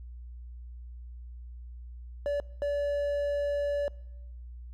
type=tone bursts at uneven times; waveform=triangle; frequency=575 Hz; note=D5; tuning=37 cents flat; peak=-25 dBFS; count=2; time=2.26-2.4 / 2.62-3.88 s; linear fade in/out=0 ms; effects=noise-tail reverb RT60 1.0 s tail -24 dB re dry + added 60 Hz sine -41 dBFS peak until 4.73 s